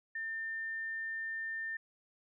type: tone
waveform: sine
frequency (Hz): 1800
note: A6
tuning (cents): +39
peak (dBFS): -36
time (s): 0.15-1.77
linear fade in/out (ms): 5
effects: none